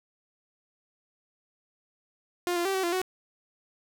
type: tone with pitch steps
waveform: sawtooth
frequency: 352.8 / 345.7 / 388.1 / 379.7 / 344.4 / 371.5 Hz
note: F4 / F4 / G4 / F#4 / F4 / F#4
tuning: +18 / -18 / -17 / +45 / -24 / +7 cents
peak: -22 dBFS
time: 2.47-3.016 s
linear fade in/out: 0 ms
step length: 91 ms
effects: none